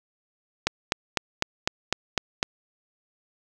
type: click train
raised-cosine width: 0.2 ms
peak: -4 dBFS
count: 8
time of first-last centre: 0.67-2.429 s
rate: 3.98 Hz
effects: none